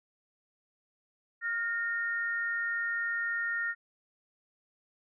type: tone pair together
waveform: sine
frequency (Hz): 1416.4 / 1840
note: F6 / A#6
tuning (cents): +24 / -23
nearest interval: perfect fourth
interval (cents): 453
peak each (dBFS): -34 / -31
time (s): 1.41-3.75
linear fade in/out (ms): 50
effects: none